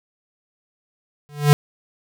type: tone with exponential growth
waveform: square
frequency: 146.5 Hz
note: D3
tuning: 4 cents flat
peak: -6 dBFS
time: 1.29-1.53 s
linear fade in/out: 0 ms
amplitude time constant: 51 ms
effects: none